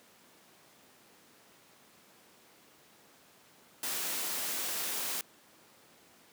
white noise, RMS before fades -35 dBFS, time 3.83-5.21 s, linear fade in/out 2 ms, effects pink hiss -60 dBFS RMS until 6.32 s + high-pass 200 Hz 12 dB/octave

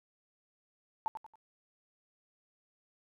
sine tone with echo, 882 Hz, A5, 4 cents sharp, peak -29 dBFS, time 1.06-1.08 s, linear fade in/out 0 ms, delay 92 ms, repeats 3, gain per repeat -9 dB, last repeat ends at 1.356 s, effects none

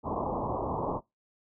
white low-pass noise, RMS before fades -32 dBFS, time 0.03-1.01 s, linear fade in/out 50 ms, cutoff 1100 Hz, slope 96 dB/octave, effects noise-tail reverb RT60 0.2 s tail -23 dB re dry

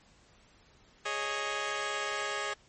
10% pulse chord, Ab suspended fourth, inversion none, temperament just, 415.3 / 553.7 / 623 Hz, Ab4 / Db5 / Eb5, 0 / -2 / +2 cents, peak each -28 / -29 / -30 dBFS, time 1.05-2.54 s, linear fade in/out 10 ms, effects pink hiss -62 dBFS RMS until 2.68 s + MP3 32 kbps

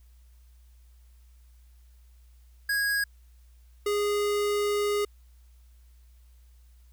square tone pair in turn, 1649 / 412.2 Hz, G#6 / G#4, -13 / -13 cents, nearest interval 2 octaves, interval 2400 cents, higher first, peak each -25 dBFS, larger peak neither, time 2.69-3.04 / 3.86-5.05 s, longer second, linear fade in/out 5 ms, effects added 60 Hz sine -52 dBFS peak until 6.92 s + white hiss -69 dBFS RMS until 6.92 s

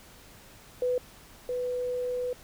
sine tone pair in turn, 497.9 / 496.1 Hz, B4 / B4, +14 / +8 cents, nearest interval unison, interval 6 cents, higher first, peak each -24 / -28 dBFS, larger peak first, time 0.82-0.98 / 1.49-2.33 s, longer second, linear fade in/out 2 ms, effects pink hiss -52 dBFS RMS until 2.43 s

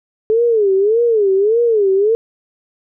sine tone with vibrato, 426.5 Hz, G#4, 46 cents sharp, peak -10 dBFS, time 0.3-2.15 s, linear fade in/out 0 ms, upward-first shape sine, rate 1.7 Hz, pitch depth 190 cents each way, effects none

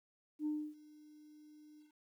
sine tone with ADSR envelope, 302.2 Hz, D4, 50 cents sharp, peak -32 dBFS, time 0.39-1.93 s, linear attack 70 ms, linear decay 280 ms, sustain -24 dB, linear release 140 ms, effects tanh soft clip ceiling -30 dBFS + 12-bit

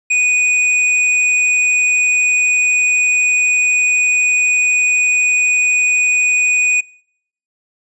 square tone, 2478 Hz, D#7, 8 cents flat, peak -12 dBFS, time 0.1-6.81 s, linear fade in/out 10 ms, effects noise-tail reverb RT60 0.7 s tail -26 dB re dry + resampled to 22050 Hz

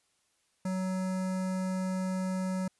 square tone with notch filter, 186.8 Hz, F#3, 17 cents sharp, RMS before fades -32 dBFS, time 0.65-2.68 s, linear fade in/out 5 ms, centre 3200 Hz, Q 0.78, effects white hiss -73 dBFS RMS until 2.79 s + resampled to 24000 Hz

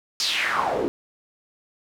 pink noise with band-pass filter sweep, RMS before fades -24 dBFS, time 0.2-0.88 s, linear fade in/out 0 ms, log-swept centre 5300 to 330 Hz, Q 3.8, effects none

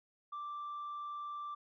sine tone, 1174.7 Hz, D6, in tune, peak -38 dBFS, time 0.32-1.55 s, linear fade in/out 10 ms, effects tanh soft clip ceiling -38 dBFS

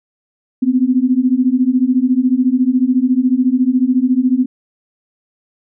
sine beating tone pair, 246.9 / 260.9 Hz, B3 / C4, 0 / -5 cents, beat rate 14 Hz, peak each -14 / -13 dBFS, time 0.62-4.46 s, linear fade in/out 10 ms, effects none

